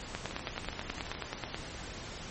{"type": "two click trains", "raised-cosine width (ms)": 0.3, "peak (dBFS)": [-24, -18], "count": [11, 14], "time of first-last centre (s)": [[0.31, 1.15], [0.15, 1.545]], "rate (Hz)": [11.9, 9.32], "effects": ["pink hiss -43 dBFS RMS until 2.3 s", "MP3 32 kbps"]}